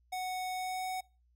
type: tone with pitch glide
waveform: square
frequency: 740 to 745.1 Hz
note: F#5 to F#5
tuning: 0 to +12 cents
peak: -35 dBFS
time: 0.12-1.01 s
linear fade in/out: 10 ms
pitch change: +12 cents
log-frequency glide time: 0.54-0.85 s
effects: noise-tail reverb RT60 0.3 s tail -22 dB re dry + added 60 Hz sine -66 dBFS peak until 1.35 s